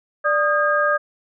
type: tone cluster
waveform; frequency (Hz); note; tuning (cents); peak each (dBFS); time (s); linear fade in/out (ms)
sine; 589 / 1236 / 1615; D5 / D#6 / G#6; +5 / -12 / -49; -20; 0.24-0.98; 20
effects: none